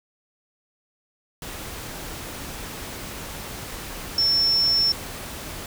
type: tone in noise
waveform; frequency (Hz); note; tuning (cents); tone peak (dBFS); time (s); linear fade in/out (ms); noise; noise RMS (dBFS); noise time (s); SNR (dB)
sine; 5400; E8; +41; -17; 4.18-4.92; 2; pink; -35; 1.42-5.66; +15
effects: none